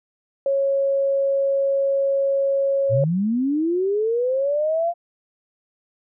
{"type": "tone", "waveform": "sine", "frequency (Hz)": 550, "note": "C#5", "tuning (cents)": -14, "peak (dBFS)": -17, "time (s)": [0.46, 3.04], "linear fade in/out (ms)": 2}
{"type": "linear sweep", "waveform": "sine", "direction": "up", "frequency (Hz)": [106.2, 698], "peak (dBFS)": -18, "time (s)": [2.89, 4.94], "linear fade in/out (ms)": 50}
{"effects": []}